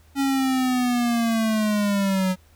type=linear sweep; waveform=square; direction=down; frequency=277.2 to 183.3 Hz; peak=-20 dBFS; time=0.15-2.36 s; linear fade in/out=50 ms; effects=added 79 Hz sine -53 dBFS peak until 2.55 s + pink hiss -59 dBFS RMS until 2.55 s